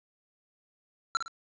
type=tone with echo; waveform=square; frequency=1356 Hz; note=E6; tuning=49 cents sharp; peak=-24 dBFS; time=1.15-1.17 s; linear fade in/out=0 ms; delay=55 ms; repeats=2; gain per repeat=-8 dB; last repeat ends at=1.28 s; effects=resampled to 16000 Hz + 10-bit